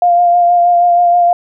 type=tone with vibrato; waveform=sine; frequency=700 Hz; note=F5; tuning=4 cents sharp; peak=-6 dBFS; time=0.02-1.33 s; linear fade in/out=2 ms; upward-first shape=sine; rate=6.3 Hz; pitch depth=20 cents each way; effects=none